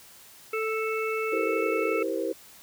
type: harmonic tone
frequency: 440 Hz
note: A4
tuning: in tune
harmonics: 1 / 3 / 5 / 6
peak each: -28 / -33 / -35 / -36 dBFS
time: 0.53-2.03 s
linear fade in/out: 5 ms
type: chord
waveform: sine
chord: C dominant seventh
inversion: first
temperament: just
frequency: 327 / 392.4 / 470.9 / 523.3 Hz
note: E4 / G4 / Bb4 / C5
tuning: -14 / +2 / +18 / 0 cents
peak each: -32 dBFS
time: 1.32-2.33 s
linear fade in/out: 10 ms
effects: white hiss -51 dBFS RMS until 2.62 s